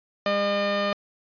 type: tone pair together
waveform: sawtooth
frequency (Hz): 202.4 / 606.5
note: G#3 / D#5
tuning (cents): -44 / -44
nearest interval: octave + perfect fifth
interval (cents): 1900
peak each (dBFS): -25 / -19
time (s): 0.26-0.93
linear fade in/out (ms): 2
effects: resampled to 11025 Hz